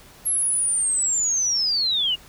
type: linear sweep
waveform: sine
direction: down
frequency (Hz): 11310 to 2800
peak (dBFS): -19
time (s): 0.25-2.16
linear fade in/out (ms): 20
effects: pink hiss -48 dBFS RMS until 2.28 s